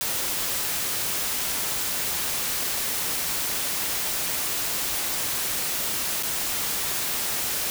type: noise with dropouts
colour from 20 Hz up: white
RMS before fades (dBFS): -27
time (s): 0.01-7.7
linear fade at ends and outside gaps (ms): 0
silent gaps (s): 6.226-6.233
effects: none